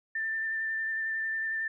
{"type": "tone with vibrato", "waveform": "sine", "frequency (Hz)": 1783, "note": "A6", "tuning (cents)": 22, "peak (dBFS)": -29, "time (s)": [0.15, 1.68], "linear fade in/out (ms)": 5, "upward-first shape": "sine", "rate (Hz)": 11, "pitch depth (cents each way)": 14, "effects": []}